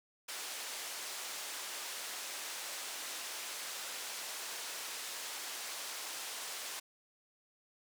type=band-pass noise; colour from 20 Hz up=white; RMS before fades=-43 dBFS; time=0.28-6.8 s; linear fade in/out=10 ms; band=460 to 8500 Hz; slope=12 dB/octave; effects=none